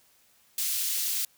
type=high-pass noise; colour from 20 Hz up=white; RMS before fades=-29 dBFS; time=0.58-1.25 s; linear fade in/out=2 ms; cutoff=3200 Hz; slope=12 dB/octave; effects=white hiss -63 dBFS RMS until 1.37 s